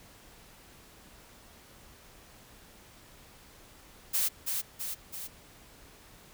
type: noise with echo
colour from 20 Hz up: blue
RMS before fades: -28 dBFS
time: 4.13-4.29 s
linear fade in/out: 20 ms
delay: 330 ms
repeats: 3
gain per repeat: -4 dB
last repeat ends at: 5.28 s
effects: pink hiss -55 dBFS RMS until 6.33 s